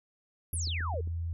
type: tone with pitch glide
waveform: sine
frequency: 82.41 to 83.85 Hz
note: E2 to E2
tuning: 0 to +30 cents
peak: -31 dBFS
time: 0.53-1.33 s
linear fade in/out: 0 ms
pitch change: +30 cents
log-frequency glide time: 0.69-1.18 s
type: exponential sweep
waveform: sine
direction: down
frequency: 11840 to 415.3 Hz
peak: -34 dBFS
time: 0.53-1.01 s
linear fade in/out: 5 ms
type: click train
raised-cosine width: 3 ms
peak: -35 dBFS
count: 5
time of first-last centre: 0.54-1.075 s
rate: 7.48 Hz
effects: none